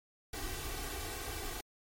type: noise with comb filter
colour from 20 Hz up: pink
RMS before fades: -40 dBFS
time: 0.33-1.61 s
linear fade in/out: 5 ms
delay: 2.6 ms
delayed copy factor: +0.85
effects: MP3 64 kbps